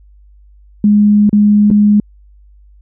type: tone with dropouts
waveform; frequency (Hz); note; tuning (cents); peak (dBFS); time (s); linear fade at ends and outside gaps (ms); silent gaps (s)
sine; 207.7; G#3; 0; -5; 0.84-2; 2; 1.294-1.329 / 1.703-1.711
effects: added 50 Hz sine -40 dBFS peak until 2.81 s